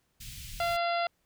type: band-stop noise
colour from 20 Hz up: pink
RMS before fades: -43 dBFS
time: 0.2-0.77 s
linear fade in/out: 10 ms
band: 150 to 2400 Hz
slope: 24 dB/octave
type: harmonic tone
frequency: 687 Hz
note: F5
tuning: 29 cents flat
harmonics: 1 / 2 / 3 / 4 / 5 / 6 / 7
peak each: -28 / -34 / -38 / -40 / -42 / -44 / -45 dBFS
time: 0.6-1.07 s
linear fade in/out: 2 ms
effects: pink hiss -74 dBFS RMS until 1.25 s